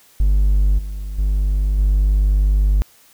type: tone with level steps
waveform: triangle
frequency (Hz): 49.87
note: G1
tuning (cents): +30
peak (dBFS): -9 / -22 / -12 / -9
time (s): 0.2-2.82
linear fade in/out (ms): 0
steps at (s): 0.78 / 1.18 / 1.78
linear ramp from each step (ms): 10
effects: tanh soft clip ceiling -5 dBFS + white hiss -51 dBFS RMS until 3.13 s